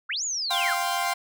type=linear two-way sweep; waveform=sine; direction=up then down; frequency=1183 to 7100 to 1183 Hz; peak=-26 dBFS; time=0.09-0.74 s; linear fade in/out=10 ms; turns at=0.24 s
type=chord; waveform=sawtooth; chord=F suspended second; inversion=none; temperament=equal; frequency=698.5 / 784 / 1046.5 Hz; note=F5 / G5 / C6; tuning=0 / 0 / 0 cents; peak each=-25 dBFS; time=0.5-1.14 s; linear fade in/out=10 ms
effects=none